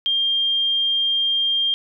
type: tone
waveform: sine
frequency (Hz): 3200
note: G7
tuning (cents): +35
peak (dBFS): -17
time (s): 0.06-1.74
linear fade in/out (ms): 0
effects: none